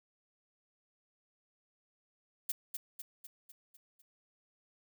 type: noise with echo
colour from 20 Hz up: violet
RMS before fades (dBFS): -34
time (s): 2.49-2.52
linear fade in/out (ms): 5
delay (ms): 250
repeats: 6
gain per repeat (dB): -5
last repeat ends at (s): 4.02
effects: none

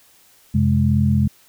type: tone cluster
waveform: sine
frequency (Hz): 90 / 132.1 / 208.7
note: F#2 / C3 / G#3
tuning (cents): -47 / +17 / +9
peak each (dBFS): -18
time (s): 0.54-1.28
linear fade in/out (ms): 10
effects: white hiss -53 dBFS RMS until 1.48 s

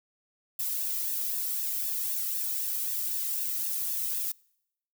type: noise with flanger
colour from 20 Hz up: violet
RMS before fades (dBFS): -31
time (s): 0.59-4.32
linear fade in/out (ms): 5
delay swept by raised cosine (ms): 1.1 to 1.62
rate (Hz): 3.9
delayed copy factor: +0.6
effects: noise-tail reverb RT60 0.8 s tail -26 dB re dry

